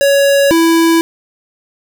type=tone pair in turn; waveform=square; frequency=559 / 330.5 Hz; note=C#5 / E4; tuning=+14 / +5 cents; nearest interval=major sixth; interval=909 cents; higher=first; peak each=-8 dBFS; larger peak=neither; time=0.01-0.51 / 0.51-1.01 s; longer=neither; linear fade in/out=0 ms; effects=none